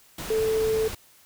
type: tone in noise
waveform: sine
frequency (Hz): 440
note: A4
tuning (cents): 0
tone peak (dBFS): -21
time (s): 0.3-0.88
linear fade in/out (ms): 5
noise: pink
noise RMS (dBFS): -35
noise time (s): 0.18-0.95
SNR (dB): +11
effects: white hiss -56 dBFS RMS until 1.25 s